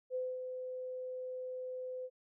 sine tone with ADSR envelope, 509 Hz, C5, 48 cents flat, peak -33 dBFS, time 0.1-2.1 s, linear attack 50 ms, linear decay 230 ms, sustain -6 dB, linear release 51 ms, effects none

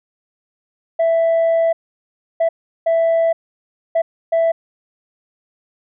sine tone bursts at uneven times, 661 Hz, E5, 5 cents sharp, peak -10 dBFS, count 5, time 0.99-1.73 / 2.4-2.49 / 2.86-3.33 / 3.95-4.02 / 4.32-4.52 s, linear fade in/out 10 ms, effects tanh soft clip ceiling -11 dBFS

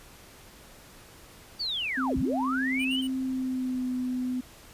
sine linear two-way sweep, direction down then up, 4699 to 35.52 to 3167 Hz, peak -28 dBFS, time 1.59-3.02 s, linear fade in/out 20 ms, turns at 2.18 s
sine tone with pitch glide, 261.6 to 252.4 Hz, C4 to B3, 0 to +38 cents, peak -27 dBFS, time 1.97-4.41 s, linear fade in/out 10 ms, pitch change -62 cents, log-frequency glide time 3.19-3.92 s
square tone bursts, 2960 Hz, F#7, in tune, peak -36 dBFS, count 3, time 2.79-3.076 s, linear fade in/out 10 ms, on 60 ms, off 53 ms
effects pink hiss -51 dBFS RMS until 4.73 s + resampled to 32000 Hz

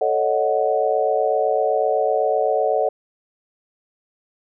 sine chord, D# half-diminished seventh, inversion second, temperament equal, 440 / 554.4 / 622.3 / 740 Hz, A4 / C#5 / D#5 / F#5, 0 / 0 / 0 / 0 cents, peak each -22 dBFS, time 0.01-2.89 s, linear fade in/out 5 ms, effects none

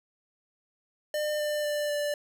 square tone with pitch steps, 602 / 596.8 / 591.7 / 586.6 Hz, D5 / D5 / D5 / D5, +43 / +28 / +13 / -2 cents, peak -28 dBFS, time 1.14-2.14 s, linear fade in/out 2 ms, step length 250 ms, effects none

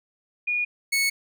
sine / sawtooth tone pair in turn, 2444 / 2207 Hz, D#7 / C#7, -32 / -8 cents, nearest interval major second, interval 176 cents, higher first, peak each -22 / -17 dBFS, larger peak second, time 0.47-0.65 / 0.92-1.1 s, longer neither, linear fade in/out 10 ms, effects none

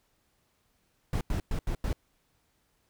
brown noise bursts at uneven times, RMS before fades -29 dBFS, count 5, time 1.13-1.21 / 1.3-1.4 / 1.51-1.59 / 1.67-1.75 / 1.84-1.93 s, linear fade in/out 2 ms, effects pink hiss -72 dBFS RMS until 2.89 s

